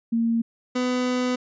sine / 30% pulse tone pair in turn, 230 / 250.5 Hz, A#3 / B3, -23 / +25 cents, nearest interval minor second, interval 148 cents, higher second, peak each -19 dBFS, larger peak neither, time 0.12-0.42 / 0.75-1.36 s, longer second, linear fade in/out 10 ms, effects resampled to 16000 Hz

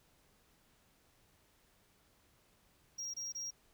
triangle tone bursts, 5630 Hz, F8, 13 cents sharp, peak -38 dBFS, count 3, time 2.98-3.508 s, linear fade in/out 10 ms, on 160 ms, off 24 ms, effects pink hiss -70 dBFS RMS until 3.73 s

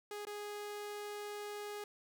sawtooth tone with dropouts, 414.3 Hz, G#4, 4 cents flat, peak -38 dBFS, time 0.11-1.84 s, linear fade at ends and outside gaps 2 ms, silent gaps 0.252-0.269 s, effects none

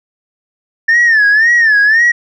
sine tone with vibrato, 1778 Hz, A6, 18 cents sharp, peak -4 dBFS, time 0.88-2.12 s, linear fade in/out 10 ms, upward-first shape sine, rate 1.9 Hz, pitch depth 130 cents each way, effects tanh soft clip ceiling -4 dBFS

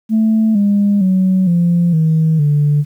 sine tone with pitch steps, 220 / 202.9 / 187.15 / 172.61 / 159.2 / 146.83 Hz, A3 / G#3 / F#3 / F3 / D#3 / D3, 0 / -40 / +20 / -20 / +40 / 0 cents, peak -8 dBFS, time 0.09-2.85 s, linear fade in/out 50 ms, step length 460 ms, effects tanh soft clip ceiling -6 dBFS + 8-bit

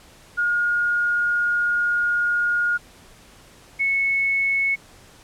sine tone pair in turn, 1429 / 2201 Hz, F6 / C#7, +39 / -13 cents, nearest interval perfect fifth, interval 748 cents, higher second, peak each -18 dBFS, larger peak neither, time 0.37-2.78 / 3.79-4.76 s, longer first, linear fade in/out 20 ms, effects pink hiss -49 dBFS RMS until 5.23 s + low-pass 11000 Hz 12 dB/octave

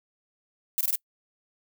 violet noise bursts, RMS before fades -25 dBFS, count 4, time 0.78-0.955 s, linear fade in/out 0 ms, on 28 ms, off 21 ms, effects noise-tail reverb RT60 0.1 s tail -25 dB re dry

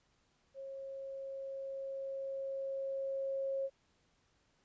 sine tone with level ramp, 542 Hz, C#5, 39 cents flat, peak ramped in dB -43 to -33 dBFS, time 0.54-3.7 s, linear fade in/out 50 ms, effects pink hiss -74 dBFS RMS until 4.64 s + resampled to 16000 Hz

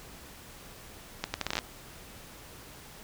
accelerating click train, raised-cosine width 0.2 ms, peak -12 dBFS, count 10, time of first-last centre 1.24-1.589 s, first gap 100 ms, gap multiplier 0.73, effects pink hiss -49 dBFS RMS until 3.03 s

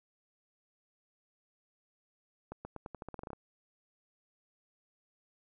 accelerating click train, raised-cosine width 1 ms, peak -28 dBFS, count 13, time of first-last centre 2.52-3.332 s, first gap 130 ms, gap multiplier 0.87, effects none

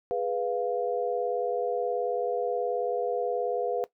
sine chord, F diminished, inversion first, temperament equal, 415.3 / 493.9 / 698.5 Hz, Ab4 / Cb5 / F5, 0 / 0 / 0 cents, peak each -32 / -28 / -32 dBFS, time 0.11-3.84 s, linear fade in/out 0 ms, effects noise-tail reverb RT60 0.1 s tail -17 dB re dry

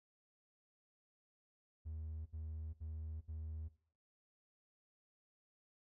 triangle tone bursts, 78.8 Hz, D#2, 23 cents sharp, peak -40 dBFS, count 4, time 1.85-3.688 s, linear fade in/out 20 ms, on 410 ms, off 66 ms, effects noise-tail reverb RT60 0.5 s tail -18 dB re dry + tanh soft clip ceiling -37 dBFS

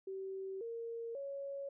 sine tone with pitch steps, 384.2 / 462.2 / 556 Hz, G4 / A#4 / C#5, -35 / -15 / +5 cents, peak -40 dBFS, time 0.07-1.69 s, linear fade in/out 5 ms, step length 540 ms, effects none

